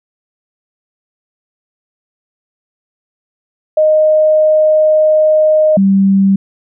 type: tone pair in turn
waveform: sine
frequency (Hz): 619 / 194.97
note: D#5 / G3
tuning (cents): -9 / -9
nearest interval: octave + minor sixth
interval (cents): 2000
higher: first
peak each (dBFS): -6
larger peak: neither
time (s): 3.77-5.77 / 5.77-6.36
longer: first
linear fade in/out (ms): 5
effects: none